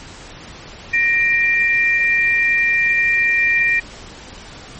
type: tone pair together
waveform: sine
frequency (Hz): 1865 / 2375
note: A#6 / D7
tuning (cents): 0 / +19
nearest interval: major third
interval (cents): 419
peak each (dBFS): -16 / -15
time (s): 0.93-3.8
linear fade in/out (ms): 10
effects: pink hiss -37 dBFS RMS until 4.79 s + MP3 32 kbps